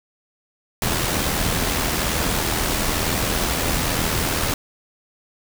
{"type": "noise with amplitude modulation", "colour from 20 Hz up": "pink", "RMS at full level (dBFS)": -20, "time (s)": [0.82, 4.54], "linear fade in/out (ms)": 2, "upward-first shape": "sine", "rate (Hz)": 81.1, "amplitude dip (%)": 40, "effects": []}